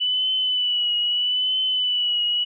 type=tone with vibrato; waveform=sine; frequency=2973 Hz; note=F#7; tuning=8 cents sharp; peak=-19 dBFS; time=0-2.45 s; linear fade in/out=20 ms; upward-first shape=triangle; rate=0.78 Hz; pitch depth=48 cents each way; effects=none